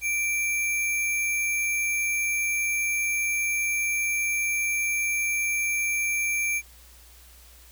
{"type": "tone with sample-and-hold", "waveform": "sine", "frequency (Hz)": 2345, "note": "D7", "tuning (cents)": -3, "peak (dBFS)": -23, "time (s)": [0.01, 6.62], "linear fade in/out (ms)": 50, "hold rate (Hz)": 8820, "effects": ["added 60 Hz sine -51 dBFS peak until 7.71 s", "white hiss -53 dBFS RMS until 7.71 s"]}